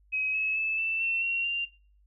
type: tone with pitch steps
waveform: sine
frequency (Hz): 2541 / 2579 / 2618 / 2658 / 2698 / 2739 / 2781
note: D#7 / E7 / E7 / E7 / E7 / F7 / F7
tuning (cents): +36 / -39 / -13 / +14 / +40 / -34 / -8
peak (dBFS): -26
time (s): 0.12-1.66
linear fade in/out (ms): 20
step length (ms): 220
effects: noise-tail reverb RT60 0.4 s tail -22 dB re dry + added 50 Hz sine -59 dBFS peak until 2.06 s